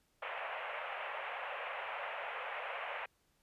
pink band-pass noise, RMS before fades -42 dBFS, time 0.22-3.06 s, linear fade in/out 5 ms, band 530 to 2800 Hz, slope 48 dB/octave, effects pink hiss -75 dBFS RMS until 3.42 s + resampled to 32000 Hz

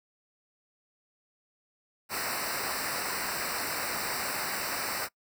pink noise with comb filter, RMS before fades -33 dBFS, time 2.09-5.09 s, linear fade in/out 50 ms, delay 0.3 ms, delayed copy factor -1, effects noise-tail reverb RT60 0.1 s tail -23 dB re dry

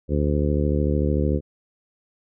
harmonic tone, 73.42 Hz, D2, in tune, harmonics 1 / 2 / 3 / 4 / 5 / 6 / 7, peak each -22 / -25 / -27 / -28 / -29 / -30 / -30 dBFS, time 0.08-1.41 s, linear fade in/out 50 ms, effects none

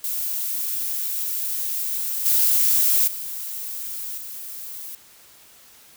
violet noise with level steps, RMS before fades -26 / -18 / -31 / -35 dBFS, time 0.04-4.95 s, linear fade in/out 2 ms, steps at 2.25 / 3.07 / 4.17 s, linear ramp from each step 10 ms, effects white hiss -50 dBFS RMS until 5.96 s

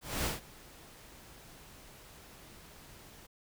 pink noise with ADSR envelope, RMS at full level -32 dBFS, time 0.01-3.27 s, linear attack 240 ms, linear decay 150 ms, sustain -22 dB, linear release 13 ms, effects none

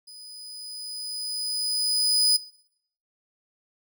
35% pulse tone with level ramp, 4978 Hz, D#8, in tune, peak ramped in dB -41 to -15 dBFS, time 0.07-2.37 s, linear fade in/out 10 ms, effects noise-tail reverb RT60 0.7 s tail -20 dB re dry

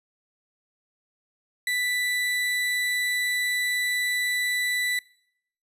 35% pulse tone, 1979 Hz, B6, 3 cents sharp, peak -22 dBFS, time 1.67-4.99 s, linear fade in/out 2 ms, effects noise-tail reverb RT60 0.7 s tail -23 dB re dry + resampled to 32000 Hz

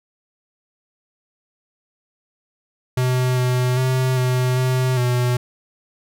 square tone with pitch steps, 127 / 125.7 / 129.3 / 126.8 / 128.4 / 123.6 Hz, B2 / B2 / C3 / B2 / C3 / B2, +49 / +31 / -20 / +46 / -32 / +2 cents, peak -17 dBFS, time 2.97-5.37 s, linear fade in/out 5 ms, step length 400 ms, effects none

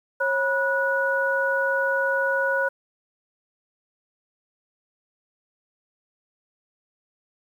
sine tone cluster, 544 / 973 / 1467 Hz, C#5 / B5 / F#6, -33 / -26 / -15 cents, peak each -24 / -29 / -23 dBFS, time 0.2-2.69 s, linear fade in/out 10 ms, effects 9-bit

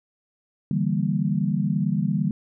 sine chord, E half-diminished seventh, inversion third, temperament equal, 146.83 / 164.81 / 196 / 233.1 Hz, D3 / E3 / G3 / Bb3, 0 / 0 / 0 / 0 cents, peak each -26 / -26 / -24 / -29 dBFS, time 0.71-2.31 s, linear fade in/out 2 ms, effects none

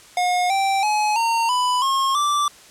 square tone with pitch steps, 720 / 780.6 / 846.4 / 917.7 / 995 / 1078.8 / 1169.6 Hz, F#5 / G5 / G#5 / A#5 / B5 / C#6 / D6, -47 / -8 / +33 / -27 / +13 / -47 / -7 cents, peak -18 dBFS, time 0.17-2.48 s, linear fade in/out 2 ms, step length 330 ms, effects white hiss -46 dBFS RMS until 2.7 s + low-pass 9000 Hz 12 dB/octave

